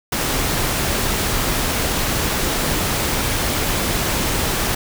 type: noise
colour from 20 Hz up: pink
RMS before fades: -20 dBFS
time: 0.12-4.75 s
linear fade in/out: 5 ms
effects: none